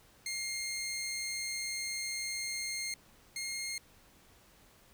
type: tone pair in turn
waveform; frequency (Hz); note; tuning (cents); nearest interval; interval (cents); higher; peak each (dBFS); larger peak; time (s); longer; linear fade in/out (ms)
15% pulse; 2123 / 2134; C7 / C7; +25 / +34; unison; 9; second; -29 / -30; first; 0.26-2.94 / 3.36-3.78; first; 2
effects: pink hiss -62 dBFS RMS until 4.93 s